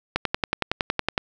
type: click train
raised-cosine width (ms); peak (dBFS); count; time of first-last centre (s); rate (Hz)
0.3; -5; 12; 0.16-1.179; 10.8
effects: none